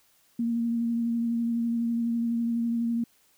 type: tone with vibrato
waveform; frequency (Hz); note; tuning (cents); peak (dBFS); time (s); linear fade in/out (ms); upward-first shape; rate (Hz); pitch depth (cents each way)
sine; 233.1; A#3; 0; -24; 0.39-3.04; 5; triangle; 12; 22
effects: white hiss -64 dBFS RMS until 3.37 s